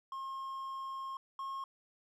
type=tone pair in turn; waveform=triangle; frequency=1072 / 1080.1 Hz; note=C6 / C#6; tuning=+42 / -45 cents; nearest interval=unison; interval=13 cents; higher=second; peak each=-37 / -36 dBFS; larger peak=second; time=0.12-1.17 / 1.39-1.64 s; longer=first; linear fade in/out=2 ms; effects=none